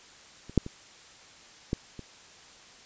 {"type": "clicks", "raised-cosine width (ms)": 3, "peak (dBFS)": [-30, -7, -24, -14, -27], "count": 5, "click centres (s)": [0.496, 0.577, 0.664, 1.731, 1.993], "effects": ["white hiss -52 dBFS RMS until 2.85 s", "resampled to 16000 Hz"]}